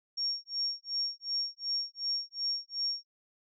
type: tone with tremolo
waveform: sine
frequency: 5540 Hz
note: F8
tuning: 15 cents flat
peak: -28 dBFS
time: 0.17-3.05 s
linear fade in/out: 10 ms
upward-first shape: sine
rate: 2.7 Hz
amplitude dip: 100%
effects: none